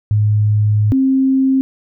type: tone pair in turn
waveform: sine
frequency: 105.5 / 265.8 Hz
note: G#2 / C4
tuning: +28 / +27 cents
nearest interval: octave + major third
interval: 1599 cents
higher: second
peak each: -10 dBFS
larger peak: neither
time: 0.11-0.92 / 0.92-1.61 s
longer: first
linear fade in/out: 0 ms
effects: none